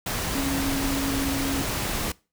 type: tone in noise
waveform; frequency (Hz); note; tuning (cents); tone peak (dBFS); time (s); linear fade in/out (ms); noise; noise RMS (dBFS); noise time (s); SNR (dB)
sine; 273.7; C#4; -22; -26; 0.35-1.62; 5; pink; -28; 0.06-2.12; -1
effects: noise-tail reverb RT60 0.3 s tail -22 dB re dry